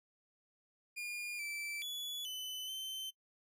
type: tone with pitch steps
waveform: 40% pulse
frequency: 2422 / 2329 / 3413 / 3019 / 3082 Hz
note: D#7 / D7 / G#7 / F#7 / G7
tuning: -47 / -15 / +47 / +34 / -30 cents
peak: -39 dBFS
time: 0.96-3.11 s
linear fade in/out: 20 ms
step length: 430 ms
effects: noise-tail reverb RT60 0.1 s tail -23 dB re dry